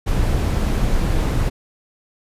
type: noise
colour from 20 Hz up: brown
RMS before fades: -18 dBFS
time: 0.06-1.5 s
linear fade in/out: 20 ms
effects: resampled to 32000 Hz